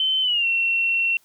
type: tone with pitch glide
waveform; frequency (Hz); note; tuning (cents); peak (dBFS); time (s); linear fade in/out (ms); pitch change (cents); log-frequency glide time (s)
sine; 3070 to 2719; G7 to F7; -37 to -47; -18; 0-1.17; 2; -210; 0.22-0.46
effects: white hiss -60 dBFS RMS until 1.24 s